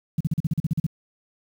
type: tone bursts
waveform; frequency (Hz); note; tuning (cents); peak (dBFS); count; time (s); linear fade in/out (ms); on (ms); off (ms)
sine; 158.7; D#3; +35; -18; 11; 0.18-0.866; 5; 26; 40
effects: 8-bit